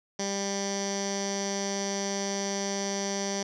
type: tone with low-pass filter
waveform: 15% pulse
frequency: 198.1 Hz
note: G3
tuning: 18 cents sharp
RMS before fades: -31 dBFS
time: 0.19-3.43 s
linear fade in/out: 5 ms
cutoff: 5700 Hz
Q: 8.1
effects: none